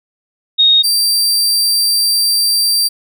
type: tone pair in turn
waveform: sine / sawtooth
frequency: 3729 / 4698 Hz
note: A#7 / D8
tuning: 0 / 0 cents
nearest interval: major third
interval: 400 cents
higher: second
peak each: -6 / -8 dBFS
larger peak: first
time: 0.58-0.83 / 0.83-2.89 s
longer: second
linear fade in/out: 20 ms
effects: none